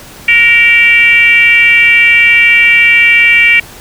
sine tone with frequency modulation, 2322 Hz, D7, 20 cents flat, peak -3 dBFS, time 0.28-3.6 s, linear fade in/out 5 ms, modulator 443 Hz, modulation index 0.88, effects pink hiss -32 dBFS RMS until 3.8 s

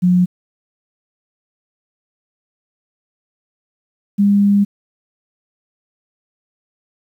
sine tone pair in turn, 179.8 / 201.8 Hz, F#3 / G#3, -49 / -49 cents, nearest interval major second, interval 200 cents, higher second, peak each -9 dBFS, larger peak neither, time 0.02-0.26 / 4.18-4.65 s, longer second, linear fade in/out 20 ms, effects 8-bit

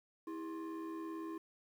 sine tone with frequency modulation, 325.5 Hz, E4, 22 cents flat, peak -38 dBFS, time 0.27-1.38 s, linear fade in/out 5 ms, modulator 729 Hz, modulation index 0.72, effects tanh soft clip ceiling -40 dBFS + 11-bit

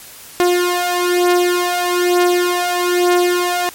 sawtooth beating tone pair, 354.4 / 355.5 Hz, F4 / F4, +25 / +31 cents, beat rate 1.1 Hz, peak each -13 / -11 dBFS, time 0.4-3.69 s, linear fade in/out 0 ms, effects white hiss -37 dBFS RMS until 3.74 s + MP3 64 kbps

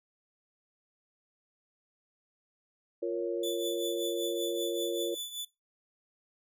sine chord, Bb minor, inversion second, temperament equal, 349.2 / 466.2 / 554.4 Hz, F4 / Bb4 / Db5, 0 / 0 / 0 cents, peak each -33 / -34 / -36 dBFS, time 3.02-5.15 s, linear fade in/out 10 ms
sawtooth tone with tremolo, 3477 Hz, A7, 21 cents flat, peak -31 dBFS, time 3.43-5.45 s, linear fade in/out 5 ms, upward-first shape triangle, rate 5.2 Hz, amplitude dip 75%
effects noise-tail reverb RT60 0.2 s tail -19 dB re dry

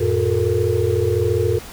sine tone cluster, 90.2 / 111.5 / 361.7 / 431.8 / 466 Hz, F#2 / A2 / F#4 / A4 / A#4, -44 / +23 / -39 / -33 / -1 cents, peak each -22 dBFS, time 0-1.59 s, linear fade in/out 10 ms, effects pink hiss -37 dBFS RMS until 1.72 s

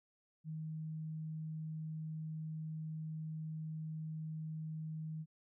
sine tone, 157.3 Hz, D#3, 19 cents sharp, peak -40 dBFS, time 0.44-5.26 s, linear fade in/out 50 ms, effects none

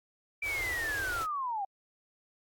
pink band-stop noise, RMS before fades -41 dBFS, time 0.42-1.27 s, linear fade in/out 50 ms, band 120 to 300 Hz, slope 96 dB/octave
sine linear sweep, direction down, 2349 to 761 Hz, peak -31 dBFS, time 0.42-1.65 s, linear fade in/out 5 ms
effects AAC 64 kbps

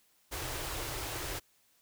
pink band-stop noise, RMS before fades -38 dBFS, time 0.31-1.4 s, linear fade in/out 20 ms, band 150 to 280 Hz, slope 96 dB/octave, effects white hiss -69 dBFS RMS until 1.81 s

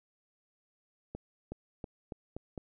accelerating click train, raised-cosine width 2 ms, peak -26 dBFS, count 6, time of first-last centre 1.15-2.578 s, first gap 370 ms, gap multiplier 0.87, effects none

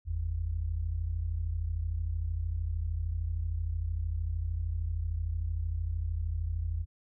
sine tone pair together, 49.27 / 82.41 Hz, G1 / E2, +10 / 0 cents, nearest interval major sixth, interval 890 cents, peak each -34 / -31 dBFS, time 0.05-6.86 s, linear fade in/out 50 ms, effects none

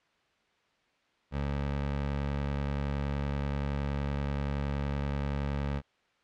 20% pulse tone, 70.6 Hz, C#2, 32 cents sharp, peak -25 dBFS, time 1.31-5.82 s, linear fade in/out 50 ms, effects white hiss -69 dBFS RMS until 6.23 s + low-pass 3000 Hz 12 dB/octave

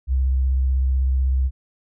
sine tone with vibrato, 65.41 Hz, C2, in tune, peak -16 dBFS, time 0.07-1.51 s, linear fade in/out 50 ms, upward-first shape sine, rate 16 Hz, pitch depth 32 cents each way, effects none

